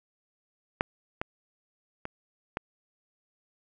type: clicks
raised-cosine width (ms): 0.5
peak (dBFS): -9 / -15 / -20 / -15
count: 4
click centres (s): 0.809 / 1.215 / 2.054 / 2.571
effects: none